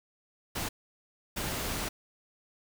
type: noise bursts at uneven times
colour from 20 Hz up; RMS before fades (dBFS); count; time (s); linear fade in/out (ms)
pink; -34; 2; 0.55-0.69 / 1.36-1.89; 10
effects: none